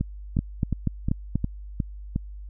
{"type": "two click trains", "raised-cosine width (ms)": 5, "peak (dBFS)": [-10, -12], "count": [5, 7], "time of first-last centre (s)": [[0.39, 1.356], [0.01, 2.161]], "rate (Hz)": [4.14, 2.79], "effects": ["added 50 Hz sine -36 dBFS peak until 2.49 s"]}